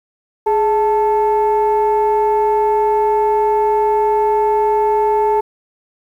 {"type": "tone pair together", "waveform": "sine", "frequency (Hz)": [418.4, 880], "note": ["G#4", "A5"], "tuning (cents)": [13, 0], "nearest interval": "octave + minor second", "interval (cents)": 1287, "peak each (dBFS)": -13, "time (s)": [0.46, 5.41], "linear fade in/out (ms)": 10, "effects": ["tanh soft clip ceiling -7 dBFS", "8-bit"]}